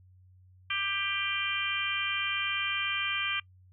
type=harmonic tone with a mistuned harmonic; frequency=395.6 Hz; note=G4; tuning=16 cents sharp; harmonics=3 / 4 / 5 / 6 / 7 / 8; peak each=-37 / -37 / -40 / -32 / -38 / -34 dBFS; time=0.7-3.4 s; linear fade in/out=5 ms; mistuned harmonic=8; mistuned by=-23 cents; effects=noise-tail reverb RT60 0.1 s tail -24 dB re dry + added 92 Hz sine -55 dBFS peak until 3.72 s